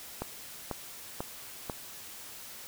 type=click train; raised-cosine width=1 ms; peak=-19 dBFS; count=4; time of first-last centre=0.22-1.698 s; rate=2.03 Hz; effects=white hiss -46 dBFS RMS until 2.67 s